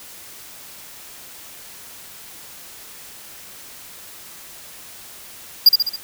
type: tone with echo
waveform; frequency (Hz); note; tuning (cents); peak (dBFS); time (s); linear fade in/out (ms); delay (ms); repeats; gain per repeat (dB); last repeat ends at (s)
square; 4820; D8; +44; -5; 5.66-5.69; 5; 68; 4; -5; 5.962
effects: white hiss -40 dBFS RMS until 6.03 s